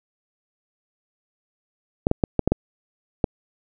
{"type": "clicks", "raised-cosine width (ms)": 2, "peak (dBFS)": -4, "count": 7, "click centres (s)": [2.069, 2.114, 2.238, 2.393, 2.476, 2.52, 3.242], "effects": []}